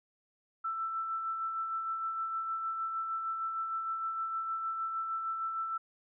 sine tone with tremolo, 1329 Hz, E6, 14 cents sharp, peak -31 dBFS, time 0.64-5.78 s, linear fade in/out 10 ms, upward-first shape sine, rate 6.5 Hz, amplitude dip 35%, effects none

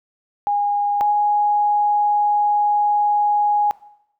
sine tone pair in turn, 819 / 829.5 Hz, G#5 / G#5, -24 / -2 cents, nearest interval unison, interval 22 cents, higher second, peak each -16 / -14 dBFS, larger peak second, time 0.47-1.01 / 1.01-3.71 s, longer second, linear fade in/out 0 ms, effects noise-tail reverb RT60 0.8 s tail -19 dB re dry

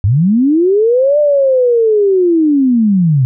sine linear two-way sweep, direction up then down, 88.1 to 600 to 123 Hz, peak -7 dBFS, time 0.04-3.25 s, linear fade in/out 0 ms, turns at 1.19 s, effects none

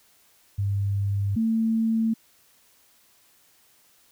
sine tone pair in turn, 99.9 / 224.3 Hz, G2 / A3, +33 / +34 cents, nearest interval octave + major second, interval 1401 cents, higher second, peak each -22 / -20 dBFS, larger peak second, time 0.58-1.36 / 1.36-2.14 s, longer neither, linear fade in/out 10 ms, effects white hiss -60 dBFS RMS until 4.11 s

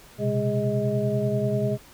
sine tone cluster, 121.8 / 132 / 205.6 / 411.2 / 630 Hz, B2 / C3 / G#3 / G#4 / D#5, -24 / +16 / -17 / -17 / +21 cents, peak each -28 dBFS, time 0.18-1.78 s, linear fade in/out 50 ms, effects pink hiss -50 dBFS RMS until 1.93 s

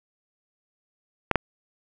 clicks, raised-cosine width 0.5 ms, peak -4 dBFS, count 2, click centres 1.313 / 1.357 s, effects none

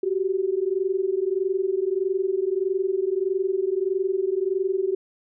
sine tone pair together, 370.4 / 392 Hz, F#4 / G4, +2 / 0 cents, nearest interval minor second, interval 98 cents, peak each -24 dBFS, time 0.03-4.95 s, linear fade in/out 5 ms, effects none

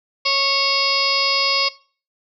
harmonic tone with a mistuned harmonic, 550 Hz, C#5, 14 cents flat, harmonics 1 / 2 / 4 / 5 / 6 / 7 / 8 / 9 / 10, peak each -28 / -24 / -23 / -25 / -29 / -31 / -23 / -21 / -30 dBFS, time 0.25-1.69 s, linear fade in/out 10 ms, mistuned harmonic 7, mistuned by -33 cents, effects noise-tail reverb RT60 0.4 s tail -20 dB re dry

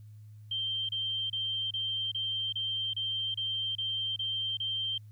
sine tone bursts, 3144 Hz, G7, 4 cents sharp, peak -30 dBFS, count 11, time 0.51-4.98 s, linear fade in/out 5 ms, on 380 ms, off 29 ms, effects added 106 Hz sine -47 dBFS peak until 5.11 s + white hiss -74 dBFS RMS until 5.11 s

